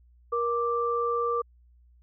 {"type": "tone pair together", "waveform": "sine", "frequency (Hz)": [472.7, 1175.4], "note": ["A#4", "D6"], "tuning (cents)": [24, 1], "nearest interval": "octave + major third", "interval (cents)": 1577, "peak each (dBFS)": -27, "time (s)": [0.32, 1.42], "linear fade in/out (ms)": 10, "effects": ["added 60 Hz sine -55 dBFS peak until 2.02 s"]}